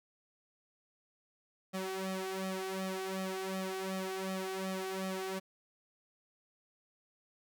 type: tone with flanger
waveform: sawtooth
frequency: 189.6 Hz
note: F#3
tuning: 43 cents sharp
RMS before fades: -38 dBFS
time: 1.73-5.4 s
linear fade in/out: 20 ms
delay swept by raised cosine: 1.6 to 2.6 ms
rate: 2.7 Hz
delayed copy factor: +0.95
effects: none